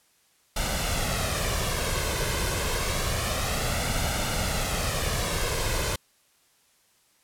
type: noise with flanger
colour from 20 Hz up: pink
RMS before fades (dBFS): -27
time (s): 0.56-5.96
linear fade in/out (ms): 5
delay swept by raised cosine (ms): 1.4 to 1.95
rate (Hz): 0.28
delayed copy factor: +0.55
effects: white hiss -64 dBFS RMS until 7.23 s + low-pass 12000 Hz 12 dB/octave